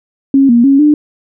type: tone with pitch steps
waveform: sine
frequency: 272.9 / 236.6 / 275.1 / 298.2 Hz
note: C#4 / A#3 / C#4 / D4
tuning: -27 / +26 / -13 / +27 cents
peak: -4 dBFS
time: 0.34-0.94 s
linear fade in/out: 2 ms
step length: 150 ms
effects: none